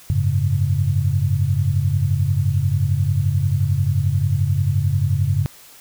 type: chord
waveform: sine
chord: F# suspended second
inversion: none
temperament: equal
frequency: 92.5 / 103.83 / 138.59 Hz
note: F#2 / G#2 / C#3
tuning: 0 / 0 / 0 cents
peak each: -20 dBFS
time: 0.1-5.46 s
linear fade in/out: 0 ms
effects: white hiss -45 dBFS RMS until 5.8 s